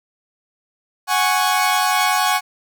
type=chord; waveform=sawtooth; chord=F# suspended second; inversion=none; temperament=equal; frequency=740 / 830.6 / 1108.7 Hz; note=F#5 / G#5 / C#6; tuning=0 / 0 / 0 cents; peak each=-16 dBFS; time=1.07-2.41 s; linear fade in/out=50 ms; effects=none